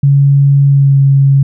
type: tone with pitch glide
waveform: sine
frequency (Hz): 140 to 137.75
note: C#3 to C#3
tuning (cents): +18 to -11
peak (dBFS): -4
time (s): 0.03-1.43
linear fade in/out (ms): 5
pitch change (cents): -29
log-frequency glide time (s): 0.67-0.98
effects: none